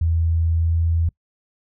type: tone with pitch glide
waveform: sine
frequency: 82.41 to 82.94 Hz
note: E2 to E2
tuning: 0 to +11 cents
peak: -16 dBFS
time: 0.01-1.09 s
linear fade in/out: 5 ms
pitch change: +11 cents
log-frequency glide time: 0.57-0.77 s
effects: noise-tail reverb RT60 0.1 s tail -24 dB re dry